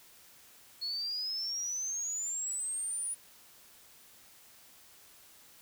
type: exponential sweep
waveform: sine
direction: up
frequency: 4324 to 9770 Hz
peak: -33 dBFS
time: 0.81-3.15 s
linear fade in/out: 20 ms
effects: white hiss -58 dBFS RMS until 5.61 s